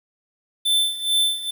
square tone with tremolo, 3536 Hz, A7, 8 cents sharp, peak -16 dBFS, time 0.65-1.51 s, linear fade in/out 10 ms, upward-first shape sine, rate 2.3 Hz, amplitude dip 80%, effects 8-bit

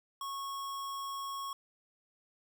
square tone, 1100 Hz, C#6, 14 cents flat, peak -38 dBFS, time 0.21-1.53 s, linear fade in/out 2 ms, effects 12-bit

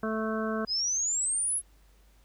harmonic tone, 219.5 Hz, A3, 4 cents flat, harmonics 1 / 2 / 3 / 5 / 6 / 7, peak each -31 / -34 / -36 / -38 / -39 / -39 dBFS, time 0.03-0.65 s, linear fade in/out 2 ms
sine exponential sweep, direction up, 4900 to 10960 Hz, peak -26 dBFS, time 0.67-1.62 s, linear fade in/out 50 ms
effects added 50 Hz sine -57 dBFS peak until 2.24 s + pink hiss -66 dBFS RMS until 2.24 s

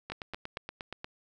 two click trains, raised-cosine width 0.3 ms, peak -22 / -21 dBFS, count 9 / 3, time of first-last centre 0.1-1.045 / 0.12-0.57 s, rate 8.47 / 4.44 Hz, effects none

